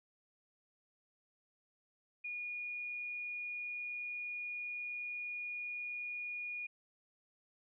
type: tone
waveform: sine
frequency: 2443 Hz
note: D#7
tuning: 32 cents flat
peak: -39 dBFS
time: 2.24-6.67 s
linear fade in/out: 10 ms
effects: none